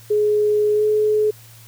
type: tone with pitch glide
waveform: sine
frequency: 420.4 to 426 Hz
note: G#4 to G#4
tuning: +21 to +44 cents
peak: -14 dBFS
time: 0.1-1.31 s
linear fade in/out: 10 ms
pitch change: +23 cents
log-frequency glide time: 0.74-0.84 s
effects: added 114 Hz sine -44 dBFS peak until 1.67 s + white hiss -47 dBFS RMS until 1.67 s